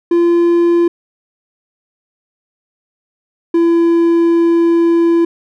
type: tone pair in turn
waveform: triangle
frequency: 343 / 336.9 Hz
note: F4 / E4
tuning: -31 / +38 cents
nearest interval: unison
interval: 31 cents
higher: first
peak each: -6 dBFS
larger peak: neither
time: 0.11-0.88 / 3.54-5.25 s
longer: second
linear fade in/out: 5 ms
effects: none